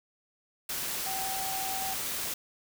sine tone in noise, 768 Hz, G5, 36 cents flat, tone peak -35 dBFS, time 1.06-1.94 s, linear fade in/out 5 ms, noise white, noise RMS -34 dBFS, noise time 0.69-2.34 s, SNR -4 dB, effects none

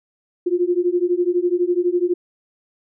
sine beating tone pair, 348.1 / 360.1 Hz, F4 / F#4, -6 / -47 cents, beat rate 12 Hz, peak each -19 dBFS, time 0.46-2.14 s, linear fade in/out 10 ms, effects none

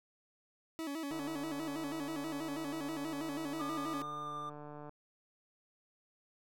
40% pulse tone with vibrato, 302 Hz, D4, 48 cents sharp, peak -37 dBFS, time 0.79-4.02 s, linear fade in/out 0 ms, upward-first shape square, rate 6.2 Hz, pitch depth 120 cents each way
click train, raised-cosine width 1 ms, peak -35 dBFS, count 561, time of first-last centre 1.11-4.894 s, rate 148 Hz
triangle tone with pitch glide, 1207 to 1193.8 Hz, D6 to D6, +47 to +28 cents, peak -38 dBFS, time 3.59-4.5 s, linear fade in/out 10 ms, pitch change -19 cents, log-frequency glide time 4.22-4.31 s
effects none

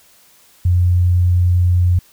sine tone, 89 Hz, F2, 33 cents sharp, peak -10 dBFS, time 0.65-1.99 s, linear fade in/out 5 ms, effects white hiss -50 dBFS RMS until 2.12 s

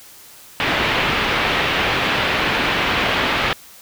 white low-pass noise, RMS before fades -19 dBFS, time 0.6-3.53 s, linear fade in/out 0 ms, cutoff 3100 Hz, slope 24 dB/octave, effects white hiss -43 dBFS RMS until 3.81 s

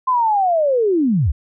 sine linear sweep, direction down, 1046.5 to 55.1 Hz, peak -13 dBFS, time 0.07-1.32 s, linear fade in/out 10 ms, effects none

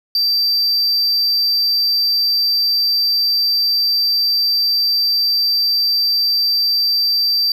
triangle tone, 4678 Hz, D8, 8 cents flat, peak -12 dBFS, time 0.15-7.52 s, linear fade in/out 2 ms, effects none

